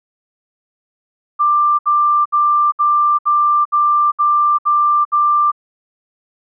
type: tone bursts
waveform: sine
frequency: 1184 Hz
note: D6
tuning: 14 cents sharp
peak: -10 dBFS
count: 9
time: 1.39-5.518 s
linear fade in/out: 20 ms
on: 400 ms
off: 66 ms
effects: none